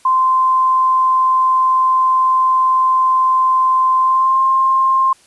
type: tone with pitch glide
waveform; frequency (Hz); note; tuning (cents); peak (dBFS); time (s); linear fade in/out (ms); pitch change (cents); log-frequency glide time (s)
sine; 1039 to 1058.4; C6 to C6; -12 to +20; -10; 0.05-5.13; 5; +32; 3.99-4.41
effects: white hiss -50 dBFS RMS until 5.26 s + resampled to 24000 Hz